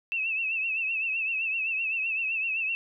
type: tone with vibrato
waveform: sine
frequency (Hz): 2637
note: E7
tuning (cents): 0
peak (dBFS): -26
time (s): 0.12-2.75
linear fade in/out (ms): 0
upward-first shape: triangle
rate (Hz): 7.8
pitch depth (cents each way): 83
effects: none